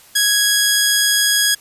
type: tone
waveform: 10% pulse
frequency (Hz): 1661.2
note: G#6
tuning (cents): 0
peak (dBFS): -4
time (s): 0.15-1.55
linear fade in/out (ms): 10
effects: white hiss -46 dBFS RMS until 1.6 s + resampled to 32000 Hz